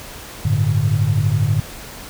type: chord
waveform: sine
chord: G suspended second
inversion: none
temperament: just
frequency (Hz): 98 / 110.25 / 147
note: G2 / A2 / D3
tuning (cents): 0 / +4 / +2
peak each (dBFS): -19 / -17 / -18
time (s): 0.45-1.6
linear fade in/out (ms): 5
effects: tanh soft clip ceiling -5 dBFS + pink hiss -35 dBFS RMS until 2.09 s